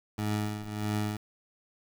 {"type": "tone with tremolo", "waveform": "20% pulse", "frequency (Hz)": 105.5, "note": "G#2", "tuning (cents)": 28, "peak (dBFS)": -22, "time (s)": [0.18, 1.17], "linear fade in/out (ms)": 5, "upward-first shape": "triangle", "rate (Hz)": 1.6, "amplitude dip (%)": 80, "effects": ["8-bit"]}